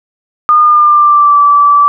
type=tone with pitch glide; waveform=sine; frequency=1218 to 1158.3 Hz; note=D#6 to D6; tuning=-37 to -24 cents; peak=-3 dBFS; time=0.49-1.88 s; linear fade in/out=0 ms; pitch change=-87 cents; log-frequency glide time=0.6-1.39 s; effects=none